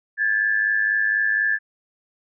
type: tone pair together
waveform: sine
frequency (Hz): 1630.9 / 1735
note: G#6 / A6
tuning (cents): -32 / -25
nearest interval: minor second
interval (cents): 107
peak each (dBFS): -23 / -19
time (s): 0.17-1.59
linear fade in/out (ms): 50
effects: none